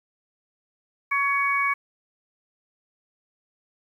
harmonic tone, 560 Hz, C#5, 18 cents sharp, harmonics 2 / 3 / 4, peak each -24 / -30 / -23 dBFS, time 1.11-1.74 s, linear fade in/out 10 ms, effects 9-bit

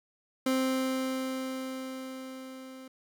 30% pulse tone with level ramp, 261.6 Hz, C4, in tune, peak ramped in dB -22 to -42 dBFS, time 0.46-2.88 s, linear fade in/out 5 ms, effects none

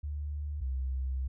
sine tone pair in turn, 73.42 / 65.41 Hz, D2 / C2, 0 / 0 cents, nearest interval major second, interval 200 cents, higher first, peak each -33 / -30 dBFS, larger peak second, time 0.03-0.61 / 0.61-1.28 s, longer second, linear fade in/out 10 ms, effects none

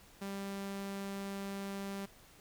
sawtooth tone, 197.3 Hz, G3, 11 cents sharp, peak -35 dBFS, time 0.21-2.06 s, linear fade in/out 10 ms, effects pink hiss -60 dBFS RMS until 2.4 s

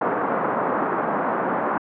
white band-pass noise, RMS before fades -23 dBFS, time 0.01-1.78 s, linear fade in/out 5 ms, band 180 to 1300 Hz, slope 24 dB/octave, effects low-pass 2000 Hz 12 dB/octave

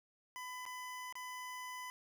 25% pulse tone with dropouts, 1003 Hz, B5, 26 cents sharp, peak -40 dBFS, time 0.36-1.9 s, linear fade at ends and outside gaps 0 ms, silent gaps 0.654-0.663 / 1.125-1.154 s, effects none

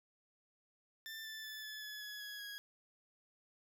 20% pulse tone with pitch steps, 1779 / 1760.6 / 1742.4 / 1724.4 / 1706.5 / 1688.9 / 1671.4 / 1654.1 Hz, A6 / A6 / A6 / A6 / G#6 / G#6 / G#6 / G#6, +19 / +1 / -17 / -35 / +47 / +29 / +11 / -7 cents, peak -40 dBFS, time 1.06-2.58 s, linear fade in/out 0 ms, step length 190 ms, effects none

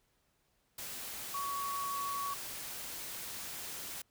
sine tone in noise, 1122 Hz, C#6, 21 cents sharp, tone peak -35 dBFS, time 1.34-2.34 s, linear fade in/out 5 ms, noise white, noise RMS -43 dBFS, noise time 0.78-4.02 s, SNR +5 dB, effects pink hiss -75 dBFS RMS until 4.1 s

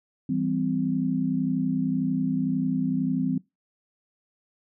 sine chord, C major, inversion first, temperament equal with one note detuned, 164.81 / 196 / 257.9 Hz, E3 / G3 / C4, 0 / 0 / -25 cents, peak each -29 / -29 / -25 dBFS, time 0.29-3.38 s, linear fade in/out 5 ms, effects noise-tail reverb RT60 0.2 s tail -21 dB re dry

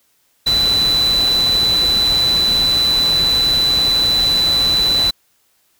sine tone in noise, 3988 Hz, B7, 16 cents sharp, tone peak -12 dBFS, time 0.46-5.11 s, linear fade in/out 10 ms, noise pink, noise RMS -25 dBFS, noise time 0.46-5.11 s, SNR +10 dB, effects white hiss -60 dBFS RMS until 5.79 s

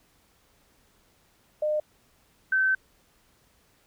sine tone pair in turn, 607 / 1538.4 Hz, D#5 / G6, -43 / -33 cents, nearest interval octave + major third, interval 1610 cents, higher second, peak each -23 / -20 dBFS, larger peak second, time 1.62-1.8 / 2.52-2.75 s, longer second, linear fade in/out 5 ms, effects pink hiss -64 dBFS RMS until 3.86 s

